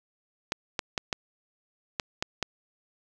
clicks, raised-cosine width 0.2 ms, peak -10 dBFS, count 7, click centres 0.521 / 0.792 / 0.978 / 1.128 / 1.998 / 2.225 / 2.427 s, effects none

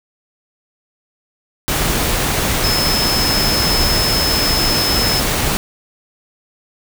sine tone in noise, 5200 Hz, E8, 24 cents flat, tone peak -17 dBFS, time 2.64-5.2 s, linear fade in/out 0 ms, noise pink, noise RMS -17 dBFS, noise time 1.68-5.57 s, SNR -3 dB, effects none

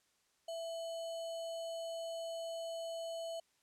sine tone with sample-and-hold, 664 Hz, E5, 12 cents sharp, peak -39 dBFS, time 0.48-3.4 s, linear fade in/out 5 ms, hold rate 3675 Hz, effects white hiss -75 dBFS RMS until 3.62 s + low-pass 9000 Hz 12 dB/octave

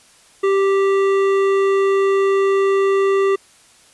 triangle tone with hard clipping, 391.4 Hz, G4, 3 cents flat, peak -15 dBFS, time 0.43-3.36 s, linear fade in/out 10 ms, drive 16 dB, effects white hiss -50 dBFS RMS until 3.93 s + resampled to 24000 Hz

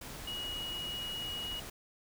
sine tone in noise, 2900 Hz, F#7, 35 cents flat, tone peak -37 dBFS, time 0.27-1.6 s, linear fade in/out 5 ms, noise pink, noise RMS -45 dBFS, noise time 0.01-1.7 s, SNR +5 dB, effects none

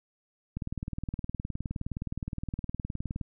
click train, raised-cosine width 5 ms, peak -21 dBFS, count 52, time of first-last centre 0.57-3.212 s, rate 19.3 Hz, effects none

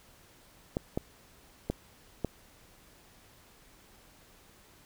clicks, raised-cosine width 2 ms, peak -16 dBFS, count 4, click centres 0.769 / 0.975 / 1.7 / 2.247 s, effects pink hiss -59 dBFS RMS until 4.85 s

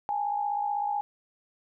sine tone pair together, 820 / 876 Hz, G#5 / A5, -22 / -8 cents, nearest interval minor second, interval 114 cents, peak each -27 / -34 dBFS, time 0.09-1.01 s, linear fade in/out 0 ms, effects none

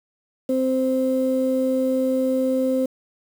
sine tone pair together, 260.6 / 521.2 Hz, C4 / C5, -7 / -7 cents, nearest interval octave, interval 1200 cents, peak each -20 dBFS, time 0.49-2.86 s, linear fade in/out 5 ms, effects tanh soft clip ceiling -12 dBFS + 7-bit

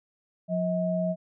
sine tone pair together, 178.2 / 637.6 Hz, F3 / D#5, +35 / +42 cents, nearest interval octave + minor seventh, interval 2207 cents, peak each -27 dBFS, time 0.48-1.16 s, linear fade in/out 50 ms, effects none

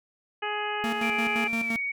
harmonic tone, 418.4 Hz, G#4, 13 cents sharp, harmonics 1 / 2 / 3 / 4 / 5 / 6 / 7, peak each -35 / -32 / -36 / -35 / -39 / -37 / -38 dBFS, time 0.42-1.48 s, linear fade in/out 10 ms
45% pulse tone with tremolo, 228.3 Hz, A#3, 36 cents flat, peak -28 dBFS, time 0.84-1.76 s, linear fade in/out 0 ms, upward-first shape square, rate 5.8 Hz, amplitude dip 65%
sine tone with pitch glide, 2349 to 2243 Hz, D7 to C#7, 0 to +20 cents, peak -27 dBFS, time 1.02-1.92 s, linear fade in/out 10 ms, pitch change -80 cents, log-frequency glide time 1.62-1.74 s
effects none

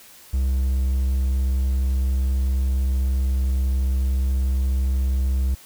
triangle tone, 65.5 Hz, C2, 2 cents sharp, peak -16 dBFS, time 0.33-5.55 s, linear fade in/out 10 ms, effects white hiss -47 dBFS RMS until 5.65 s

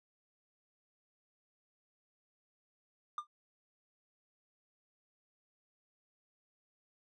triangle tone with exponential decay, 1200 Hz, D6, 37 cents sharp, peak -30 dBFS, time 3.18-3.27 s, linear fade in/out 2 ms, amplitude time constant 18 ms, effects resampled to 22050 Hz

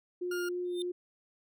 sine tone with vibrato, 355.7 Hz, F4, 32 cents sharp, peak -32 dBFS, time 0.21-0.92 s, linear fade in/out 10 ms, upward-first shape sine, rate 3.1 Hz, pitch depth 11 cents each way
40% pulse tone, 1414 Hz, F6, 21 cents sharp, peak -36 dBFS, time 0.31-0.49 s, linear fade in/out 5 ms
square tone with exponential growth, 3600 Hz, A7, 39 cents sharp, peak -35 dBFS, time 0.65-0.82 s, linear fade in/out 1 ms, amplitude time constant 35 ms
effects none

